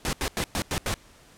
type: noise bursts at uneven times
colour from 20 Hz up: pink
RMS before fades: -27 dBFS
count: 6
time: 0.05-0.13 / 0.21-0.28 / 0.37-0.44 / 0.55-0.62 / 0.71-0.78 / 0.86-0.94 s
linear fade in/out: 0 ms
effects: pink hiss -54 dBFS RMS until 1.37 s + low-pass 11000 Hz 12 dB/octave